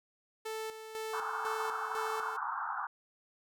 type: tone with tremolo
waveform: sawtooth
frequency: 440 Hz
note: A4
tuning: in tune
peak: -33 dBFS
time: 0.45-2.37 s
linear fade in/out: 10 ms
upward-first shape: square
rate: 2 Hz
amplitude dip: 60%
type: band-pass noise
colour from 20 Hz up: white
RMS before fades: -37 dBFS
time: 1.13-2.87 s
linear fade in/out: 5 ms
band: 780 to 1500 Hz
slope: 96 dB/octave
effects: none